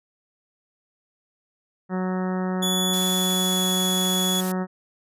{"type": "harmonic tone", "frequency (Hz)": 185, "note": "F#3", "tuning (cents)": 0, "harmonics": [1, 2, 3, 4, 5, 6, 7, 8, 9, 10], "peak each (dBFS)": [-24, -31, -35, -36, -38, -42, -39, -44, -45, -43], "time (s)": [1.89, 4.67], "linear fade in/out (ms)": 50}
{"type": "tone with pitch glide", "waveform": "sawtooth", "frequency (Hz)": [3424, 3391], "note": ["A7", "G#7"], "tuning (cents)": [-48, 35], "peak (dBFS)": -20, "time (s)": [2.62, 4.41], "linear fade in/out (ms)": 10, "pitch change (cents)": -17, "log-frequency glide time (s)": [3.15, 3.66]}
{"type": "noise", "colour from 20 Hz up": "blue", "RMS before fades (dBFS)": -32, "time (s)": [2.93, 4.52], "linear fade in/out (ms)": 5}
{"effects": ["resampled to 32000 Hz"]}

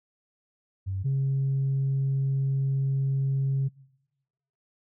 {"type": "tone pair in turn", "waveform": "sine", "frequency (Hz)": [95.8, 135.85], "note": ["G2", "C#3"], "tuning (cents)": [-39, -35], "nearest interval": "tritone", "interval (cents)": 604, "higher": "second", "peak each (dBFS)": [-27, -21], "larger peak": "second", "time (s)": [[0.86, 1.04], [1.04, 3.69]], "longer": "second", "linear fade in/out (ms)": 20, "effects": ["noise-tail reverb RT60 1.0 s tail -24 dB re dry", "tanh soft clip ceiling -20 dBFS"]}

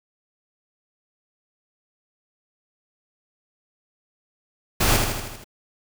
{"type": "noise with echo", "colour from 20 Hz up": "pink", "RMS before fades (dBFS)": -19, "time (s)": [4.8, 4.97], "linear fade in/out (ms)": 10, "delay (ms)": 79, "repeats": 6, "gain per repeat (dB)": -4, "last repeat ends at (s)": 5.444, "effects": []}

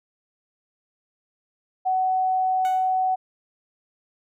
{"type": "tone", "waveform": "sine", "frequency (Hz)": 749, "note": "F#5", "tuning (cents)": 21, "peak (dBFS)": -19, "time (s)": [1.85, 3.16], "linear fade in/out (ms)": 20}
{"type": "tone with exponential decay", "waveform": "15% pulse", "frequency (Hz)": 740, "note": "F#5", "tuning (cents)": 0, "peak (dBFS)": -26, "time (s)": [2.65, 2.98], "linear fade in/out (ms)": 0, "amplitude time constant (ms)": 71}
{"effects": []}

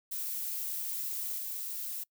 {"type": "noise with level steps", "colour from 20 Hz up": "violet", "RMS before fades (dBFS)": [-36, -38], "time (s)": [0.11, 2.04], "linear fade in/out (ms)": 10, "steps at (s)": 1.38, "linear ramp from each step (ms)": 10, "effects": ["noise-tail reverb RT60 0.1 s tail -25 dB re dry"]}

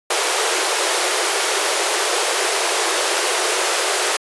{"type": "high-pass noise", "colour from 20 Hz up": "pink", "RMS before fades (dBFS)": -19, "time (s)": [0.1, 4.17], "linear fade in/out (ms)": 5, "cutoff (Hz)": 350, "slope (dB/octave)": 96, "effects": ["resampled to 24000 Hz"]}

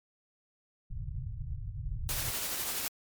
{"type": "low-pass noise", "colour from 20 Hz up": "pink", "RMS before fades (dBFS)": -37, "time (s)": [0.9, 2.31], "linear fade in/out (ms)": 10, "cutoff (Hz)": 150, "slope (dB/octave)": 96}
{"type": "noise with tremolo", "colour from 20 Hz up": "white", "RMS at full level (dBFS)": -33, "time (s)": [2.09, 2.88], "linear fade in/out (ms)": 0, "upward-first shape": "triangle", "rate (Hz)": 12, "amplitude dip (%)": 35}
{"effects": ["MP3 96 kbps"]}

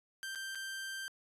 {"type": "tone with dropouts", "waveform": "sawtooth", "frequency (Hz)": 1570, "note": "G6", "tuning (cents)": 2, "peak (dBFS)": -36, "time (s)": [0.23, 1.08], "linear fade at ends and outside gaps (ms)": 0, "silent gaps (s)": [[0.35, 0.357], [0.549, 0.555]], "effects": ["resampled to 32000 Hz"]}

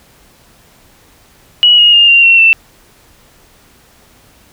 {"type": "tone with pitch steps", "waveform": "sine", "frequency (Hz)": [2925, 2873, 2822, 2772, 2723, 2675], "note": ["F#7", "F7", "F7", "F7", "F7", "E7"], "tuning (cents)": [-21, 48, 17, -14, -44, 25], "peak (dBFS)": -3, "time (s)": [1.63, 2.53], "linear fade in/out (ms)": 0, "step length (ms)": 150, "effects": ["pink hiss -46 dBFS RMS until 4.52 s"]}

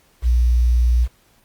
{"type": "tone with quantisation", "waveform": "sine", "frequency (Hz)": 60, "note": "B1", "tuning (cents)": -49, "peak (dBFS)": -12, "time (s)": [0.22, 1.08], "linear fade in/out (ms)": 50, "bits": 7, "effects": ["pink hiss -57 dBFS RMS until 1.44 s", "Opus 48 kbps"]}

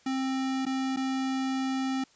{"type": "tone with dropouts", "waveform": "square", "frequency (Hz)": 264.3, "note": "C4", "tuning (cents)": 18, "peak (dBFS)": -28, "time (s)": [0.06, 2.04], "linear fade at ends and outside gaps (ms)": 5, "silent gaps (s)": [[0.654, 0.664], [0.963, 0.97]], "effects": ["white hiss -61 dBFS RMS until 2.15 s", "resampled to 16000 Hz"]}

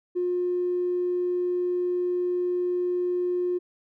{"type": "tone with tanh clipping", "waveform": "triangle", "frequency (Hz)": 357.2, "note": "F4", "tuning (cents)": 39, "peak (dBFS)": -23, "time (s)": [0.15, 3.59], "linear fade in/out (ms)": 20, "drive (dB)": 4, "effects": []}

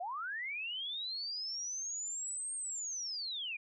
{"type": "linear two-way sweep", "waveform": "sine", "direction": "up then down", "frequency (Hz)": [659.3, 8630, 2337], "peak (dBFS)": -37, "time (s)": [0, 3.57], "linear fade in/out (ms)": 10, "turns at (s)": 2.55, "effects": []}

